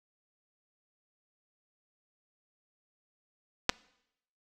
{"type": "clicks", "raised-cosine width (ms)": 0.2, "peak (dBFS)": -7, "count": 2, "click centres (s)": [3.693, 3.697], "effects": ["noise-tail reverb RT60 0.8 s tail -24 dB re dry"]}